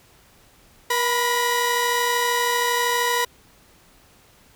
sawtooth tone cluster, 477.6 / 988 / 1895 Hz, A#4 / B5 / A#6, +42 / 0 / +28 cents, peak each -21 / -18 / -23 dBFS, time 0.9-3.25 s, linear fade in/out 5 ms, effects pink hiss -54 dBFS RMS until 4.55 s

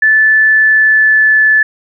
sine tone with pitch glide, 1747 to 1736.9 Hz, A6 to A6, -13 to -23 cents, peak -5 dBFS, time 0.02-1.63 s, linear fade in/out 5 ms, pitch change -10 cents, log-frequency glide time 0.47-1.39 s, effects none

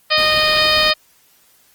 harmonic tone, 617 Hz, D#5, 15 cents flat, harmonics 1 / 2 / 3 / 4 / 5 / 6 / 7 / 8, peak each -20 / -20 / -20 / -20 / -20 / -20 / -20 / -20 dBFS, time 0.1-0.94 s, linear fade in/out 20 ms
pink noise, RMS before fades -30 dBFS, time 0.17-0.91 s, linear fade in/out 10 ms
effects white hiss -54 dBFS RMS until 1.74 s + Opus 24 kbps

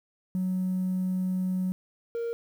triangle tone pair in turn, 185 / 466.2 Hz, F#3 / A#4, 0 / 0 cents, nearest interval octave + major third, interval 1600 cents, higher second, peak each -22 / -26 dBFS, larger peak first, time 0.35-1.72 / 2.15-2.33 s, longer first, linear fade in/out 0 ms, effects tanh soft clip ceiling -22 dBFS + 9-bit

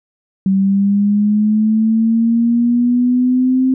sine linear sweep, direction up, 191.1 to 261.6 Hz, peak -10 dBFS, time 0.46-3.74 s, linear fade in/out 2 ms, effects none

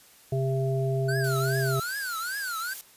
harmonic tone, 133.2 Hz, C3, 31 cents sharp, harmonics 1 / 3 / 5, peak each -25 / -30 / -33 dBFS, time 0.32-1.8 s, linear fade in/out 5 ms
square tone with vibrato, 1473 Hz, F#6, 8 cents flat, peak -31 dBFS, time 1.08-2.74 s, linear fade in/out 10 ms, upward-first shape triangle, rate 2.5 Hz, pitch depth 250 cents each way
blue noise, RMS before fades -38 dBFS, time 1.24-2.81 s, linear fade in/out 0 ms
effects white hiss -55 dBFS RMS until 2.96 s + resampled to 32000 Hz

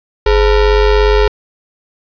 square ring-modulated tone, 234.5 Hz, A#3, 11 cents sharp, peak -5 dBFS, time 0.26-1.28 s, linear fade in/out 5 ms, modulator 186 Hz, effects resampled to 11025 Hz + 7-bit

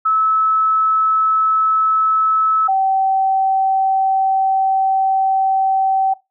sine tone pair in turn, 1300 / 769.6 Hz, E6 / G5, -24 / -32 cents, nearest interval major sixth, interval 908 cents, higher first, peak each -12 / -12 dBFS, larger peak neither, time 0.05-2.68 / 2.68-6.14 s, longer second, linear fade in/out 10 ms, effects noise-tail reverb RT60 0.2 s tail -19 dB re dry

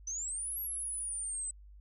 sine exponential two-way sweep, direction up then down, 6000 to 11610 to 8020 Hz, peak -35 dBFS, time 0.07-1.51 s, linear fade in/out 5 ms, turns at 0.59 s, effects added 50 Hz sine -51 dBFS peak until 1.8 s

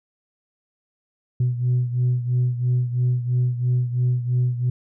sine beating tone pair, 123.47 / 126.47 Hz, B2 / B2, 0 / +42 cents, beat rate 3 Hz, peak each -18 / -23 dBFS, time 1.4-4.7 s, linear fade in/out 5 ms, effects tanh soft clip ceiling -14 dBFS

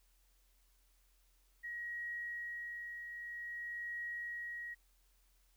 sine tone with tremolo, 1899 Hz, A#6, 32 cents sharp, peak -39 dBFS, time 1.63-4.75 s, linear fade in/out 20 ms, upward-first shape triangle, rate 0.52 Hz, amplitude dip 45%, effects added 43 Hz sine -69 dBFS peak until 5.56 s + white hiss -75 dBFS RMS until 5.56 s

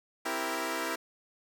10% pulse chord, C dominant seventh, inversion none, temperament equal, 261.6 / 329.6 / 392 / 466.2 Hz, C4 / E4 / G4 / Bb4, 0 / 0 / 0 / 0 cents, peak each -31 / -26 / -31 / -29 dBFS, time 0.25-0.96 s, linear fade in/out 10 ms, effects none

